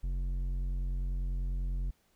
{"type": "tone with low-pass filter", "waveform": "square", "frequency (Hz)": 45.11, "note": "F#1", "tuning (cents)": -43, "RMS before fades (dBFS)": -33, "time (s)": [0.03, 1.91], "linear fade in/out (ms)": 10, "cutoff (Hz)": 150, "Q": 0.52, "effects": ["pink hiss -71 dBFS RMS until 2.15 s"]}